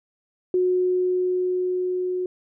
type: tone with level ramp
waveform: sine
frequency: 364.8 Hz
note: F#4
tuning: 24 cents flat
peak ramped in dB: -17 to -23 dBFS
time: 0.54-2.26 s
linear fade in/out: 2 ms
effects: none